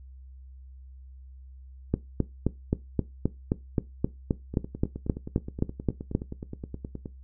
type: two click trains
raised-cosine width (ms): 3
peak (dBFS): -22 / -10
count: 25 / 17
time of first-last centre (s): 4.54-7.058 / 1.94-6.151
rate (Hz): 9.53 / 3.8
effects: noise-tail reverb RT60 0.2 s tail -18 dB re dry + added 65 Hz sine -44 dBFS peak until 7.23 s